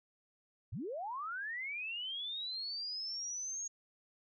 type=linear sweep; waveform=sine; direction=up; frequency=73.4 to 6645 Hz; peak=-38 dBFS; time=0.72-3.68 s; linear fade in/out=10 ms; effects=none